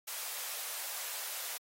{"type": "high-pass noise", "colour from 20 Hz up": "white", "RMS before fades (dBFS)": -40, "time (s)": [0.07, 1.58], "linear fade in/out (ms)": 10, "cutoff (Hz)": 540, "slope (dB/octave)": 24, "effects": ["AAC 48 kbps"]}